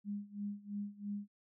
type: tone with tremolo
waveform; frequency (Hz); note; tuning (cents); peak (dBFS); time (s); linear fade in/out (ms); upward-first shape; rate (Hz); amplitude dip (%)
sine; 204.1; G#3; -30; -36; 0.04-1.28; 50; sine; 3; 90
effects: none